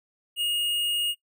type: tone with hard clipping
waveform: sine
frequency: 2859 Hz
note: F7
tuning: 40 cents sharp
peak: -25 dBFS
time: 0.36-1.15 s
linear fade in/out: 50 ms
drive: 13 dB
effects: noise-tail reverb RT60 0.1 s tail -18 dB re dry